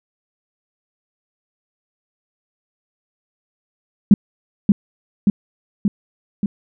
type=tone with echo; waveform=sine; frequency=202.5 Hz; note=G#3; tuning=43 cents flat; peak=-3 dBFS; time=4.11-4.14 s; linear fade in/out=2 ms; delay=580 ms; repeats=4; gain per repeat=-3 dB; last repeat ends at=6.46 s; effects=none